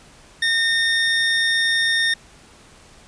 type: tone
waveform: 25% pulse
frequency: 1829 Hz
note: A#6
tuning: 33 cents flat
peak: -13 dBFS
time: 0.42-2.14 s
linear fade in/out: 5 ms
effects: pink hiss -48 dBFS RMS until 3.07 s + resampled to 22050 Hz